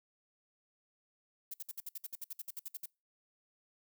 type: noise bursts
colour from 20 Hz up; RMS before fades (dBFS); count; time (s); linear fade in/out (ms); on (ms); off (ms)
violet; -42; 16; 1.51-2.859; 5; 29; 59
effects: noise-tail reverb RT60 0.3 s tail -26 dB re dry